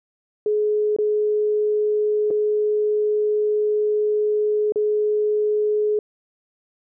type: tone with dropouts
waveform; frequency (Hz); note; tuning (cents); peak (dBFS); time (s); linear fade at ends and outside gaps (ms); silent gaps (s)
sine; 422.3; G#4; +29; -17; 0.46-5.99; 2; 0.964-0.986 / 2.305-2.309 / 4.722-4.758
effects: none